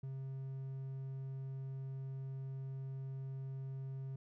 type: tone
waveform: triangle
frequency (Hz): 134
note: C3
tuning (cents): +42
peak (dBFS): -39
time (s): 0.03-4.16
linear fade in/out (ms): 5
effects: none